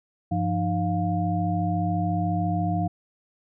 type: tone cluster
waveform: sine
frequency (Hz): 99 / 173.1 / 306.6 / 705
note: G2 / F3 / D#4 / F5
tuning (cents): +18 / -15 / -25 / +16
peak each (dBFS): -27 / -26 / -31 / -28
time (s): 0.31-2.88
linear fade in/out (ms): 10
effects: none